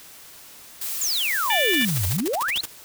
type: noise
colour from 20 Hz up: blue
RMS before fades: -29 dBFS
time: 0.81-2.17 s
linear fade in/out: 5 ms
type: exponential two-way sweep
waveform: sine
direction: down then up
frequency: 7459 to 84 to 4375 Hz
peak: -22 dBFS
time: 1.01-2.61 s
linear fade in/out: 5 ms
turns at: 2.07 s
type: harmonic tone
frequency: 587.3 Hz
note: D5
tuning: in tune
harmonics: 3 / 4 / 5 / 6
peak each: -24 / -25 / -26 / -27 dBFS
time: 1.5-1.85 s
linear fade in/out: 2 ms
type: noise bursts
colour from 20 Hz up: white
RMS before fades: -29 dBFS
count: 13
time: 1.73-2.657 s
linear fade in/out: 5 ms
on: 27 ms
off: 48 ms
effects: white hiss -45 dBFS RMS until 2.84 s